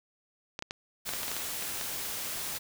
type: clicks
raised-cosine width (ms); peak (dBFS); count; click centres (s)
0.2; -18; 11; 0.591 / 0.624 / 0.709 / 1.091 / 1.136 / 1.232 / 1.281 / 1.316 / 1.366 / 1.624 / 1.812
type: noise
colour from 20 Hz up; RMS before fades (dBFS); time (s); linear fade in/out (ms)
white; -36; 1.05-2.59; 20
effects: none